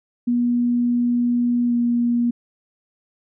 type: tone with pitch glide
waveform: sine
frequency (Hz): 241.4 to 238.6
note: B3 to A#3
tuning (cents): -39 to +41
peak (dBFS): -16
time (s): 0.27-2.31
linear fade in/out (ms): 10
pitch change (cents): -20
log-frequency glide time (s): 1.67-1.73
effects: none